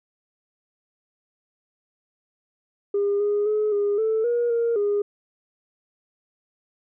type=tone with pitch steps; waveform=sine; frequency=404.4 / 412.4 / 425.5 / 408.3 / 440.8 / 477 / 466.4 / 409.7 Hz; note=G#4 / G#4 / G#4 / G#4 / A4 / A#4 / A#4 / G#4; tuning=-46 / -12 / +42 / -29 / +3 / +40 / +1 / -24 cents; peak=-18 dBFS; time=2.94-5.02 s; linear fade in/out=5 ms; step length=260 ms; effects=tanh soft clip ceiling -16 dBFS